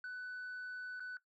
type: tone with dropouts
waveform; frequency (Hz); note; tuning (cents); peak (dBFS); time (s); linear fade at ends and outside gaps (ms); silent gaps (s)
sine; 1495; F#6; +17; -39; 0.04-1.17; 2; 0.997-1.003
effects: noise-tail reverb RT60 0.1 s tail -17 dB re dry + tanh soft clip ceiling -41 dBFS